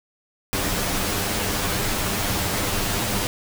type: noise with comb filter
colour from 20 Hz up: pink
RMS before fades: -24 dBFS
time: 0.53-3.27 s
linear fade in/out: 0 ms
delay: 10 ms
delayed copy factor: +0.55
effects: none